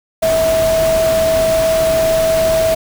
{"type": "tone in noise", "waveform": "sine", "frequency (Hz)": 648, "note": "E5", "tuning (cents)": -30, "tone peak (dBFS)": -11, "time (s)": [0.22, 2.75], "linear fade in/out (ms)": 10, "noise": "pink", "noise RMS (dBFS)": -22, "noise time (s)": [0.22, 2.75], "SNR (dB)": 8, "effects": []}